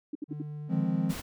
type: tone bursts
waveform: sine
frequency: 296.7 Hz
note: D4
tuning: 18 cents sharp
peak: -31 dBFS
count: 4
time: 0.13-0.42 s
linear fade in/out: 5 ms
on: 23 ms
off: 66 ms
type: tone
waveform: triangle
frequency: 149.2 Hz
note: D3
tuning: 28 cents sharp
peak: -34 dBFS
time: 0.28-0.9 s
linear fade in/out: 50 ms
type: chord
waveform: triangle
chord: F minor seventh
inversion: third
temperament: equal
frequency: 155.56 / 174.61 / 207.7 / 261.6 Hz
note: Eb3 / F3 / Ab3 / C4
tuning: 0 / 0 / 0 / 0 cents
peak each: -30 / -27 / -30 / -31 dBFS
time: 0.68-1.15 s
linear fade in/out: 50 ms
type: noise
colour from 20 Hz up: pink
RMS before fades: -39 dBFS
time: 1.09-1.22 s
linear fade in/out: 20 ms
effects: none